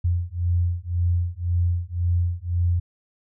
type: beating tone pair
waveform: sine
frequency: 86.4 / 88.3 Hz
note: F2 / F2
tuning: -18 / +20 cents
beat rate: 1.9 Hz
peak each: -23 dBFS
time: 0.04-2.8 s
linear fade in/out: 10 ms
effects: none